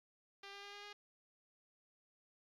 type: tone with pitch steps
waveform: 5% pulse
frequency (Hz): 397.4 / 400.9 / 404.3 / 407.9 / 411.4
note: G4 / G4 / G#4 / G#4 / G#4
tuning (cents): +24 / +39 / -46 / -31 / -16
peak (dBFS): -38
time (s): 0.43-0.93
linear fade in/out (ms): 5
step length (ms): 100
effects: low-pass 5000 Hz 12 dB/octave + 13-bit